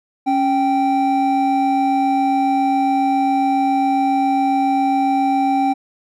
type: tone pair together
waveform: triangle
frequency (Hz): 275.9 / 780.4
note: C#4 / G5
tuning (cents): -8 / -8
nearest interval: octave + tritone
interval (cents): 1800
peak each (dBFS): -16 / -14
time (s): 0.26-5.74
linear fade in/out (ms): 20
effects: none